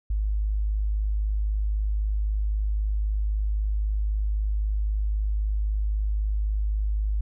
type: tone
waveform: sine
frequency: 51.91 Hz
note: G#1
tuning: in tune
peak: -22 dBFS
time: 0.1-7.21 s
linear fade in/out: 5 ms
effects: none